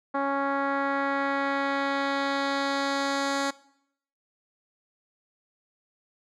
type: tone with low-pass filter sweep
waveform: 10% pulse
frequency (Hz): 277.2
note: C#4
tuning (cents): 0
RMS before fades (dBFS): -27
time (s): 0.14-3.51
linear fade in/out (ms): 10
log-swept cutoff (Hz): 1200 to 6900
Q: 1.2
effects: noise-tail reverb RT60 0.7 s tail -20 dB re dry